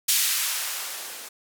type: noise with band-pass filter sweep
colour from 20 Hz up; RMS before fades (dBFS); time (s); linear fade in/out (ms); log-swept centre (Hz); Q
violet; -27; 0.08-1.29; 10; 2900 to 260; 0.71
effects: none